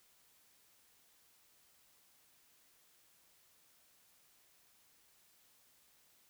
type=silence; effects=white hiss -69 dBFS RMS until 6.29 s